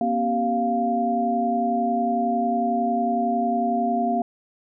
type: tone cluster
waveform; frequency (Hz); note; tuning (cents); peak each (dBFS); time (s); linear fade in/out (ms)
sine; 238.5 / 269.5 / 389.1 / 698; A#3 / C#4 / G4 / F5; +40 / -49 / -13 / -1; -24 / -31 / -31 / -22; 0.01-4.22; 2
effects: none

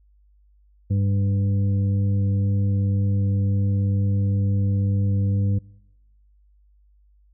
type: harmonic tone with a mistuned harmonic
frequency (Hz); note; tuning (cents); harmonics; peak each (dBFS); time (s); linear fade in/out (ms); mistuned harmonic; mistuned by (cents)
99; G2; +18; 1 / 2 / 3 / 5; -18 / -27 / -37 / -39; 0.9-5.59; 10; 1; +18
effects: noise-tail reverb RT60 1.0 s tail -26 dB re dry + added 50 Hz sine -54 dBFS peak until 7.33 s

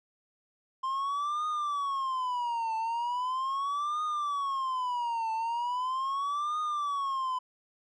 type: tone with vibrato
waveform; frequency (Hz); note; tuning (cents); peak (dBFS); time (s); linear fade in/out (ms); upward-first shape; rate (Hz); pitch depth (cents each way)
triangle; 1046.5; C6; 0; -27; 0.83-7.39; 10; triangle; 0.39; 290
effects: resampled to 22050 Hz

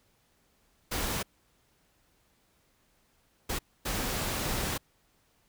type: noise bursts at uneven times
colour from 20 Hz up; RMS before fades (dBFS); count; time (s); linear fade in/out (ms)
pink; -32; 3; 0.91-1.23 / 3.49-3.59 / 3.85-4.78; 10
effects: pink hiss -69 dBFS RMS until 5.48 s

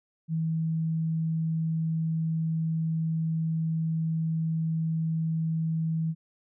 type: tone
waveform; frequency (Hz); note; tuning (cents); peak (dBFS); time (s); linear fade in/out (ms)
sine; 161.4; E3; -36; -25; 0.28-6.15; 50
effects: none

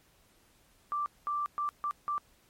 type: tone bursts at uneven times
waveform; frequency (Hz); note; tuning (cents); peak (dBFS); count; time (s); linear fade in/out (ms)
sine; 1174.7; D6; 0; -29; 5; 0.92-1.06 / 1.27-1.46 / 1.58-1.69 / 1.84-1.91 / 2.08-2.18; 0
effects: pink hiss -65 dBFS RMS until 2.49 s + MP3 64 kbps

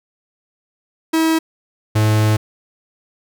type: tone pair in turn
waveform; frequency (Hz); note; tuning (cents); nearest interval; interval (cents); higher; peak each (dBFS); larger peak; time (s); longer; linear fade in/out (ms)
45% pulse; 322.3 / 107.55; E4 / A2; -39 / -39; octave + perfect fifth; 1900; first; -13 / -12; second; 1.13-1.39 / 1.95-2.37; second; 10
effects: none

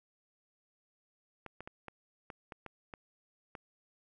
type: clicks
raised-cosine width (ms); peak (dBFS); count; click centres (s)
0.5; -29; 9; 1.463 / 1.606 / 1.675 / 1.883 / 2.302 / 2.522 / 2.663 / 2.938 / 3.552
effects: none

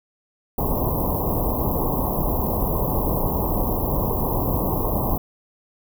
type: band-stop noise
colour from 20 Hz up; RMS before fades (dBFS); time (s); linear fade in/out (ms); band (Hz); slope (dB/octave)
pink; -22; 0.58-5.18; 5; 1100 to 12000; 96
effects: none

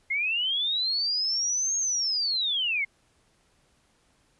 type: linear two-way sweep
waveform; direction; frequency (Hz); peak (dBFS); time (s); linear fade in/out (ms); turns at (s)
sine; up then down; 2097 to 6550 to 2097; -24; 0.1-2.85; 10; 1.77
effects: pink hiss -66 dBFS RMS until 4.39 s + resampled to 24000 Hz

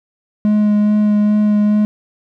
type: tone with vibrato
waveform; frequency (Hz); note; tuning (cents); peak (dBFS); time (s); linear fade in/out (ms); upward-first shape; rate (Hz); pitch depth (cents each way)
triangle; 209.6; G#3; +16; -8; 0.45-1.85; 0; sine; 2.4; 11
effects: none

